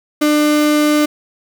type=tone; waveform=35% pulse; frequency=299.2 Hz; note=D4; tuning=32 cents sharp; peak=-9 dBFS; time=0.21-1.06 s; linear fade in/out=10 ms; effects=none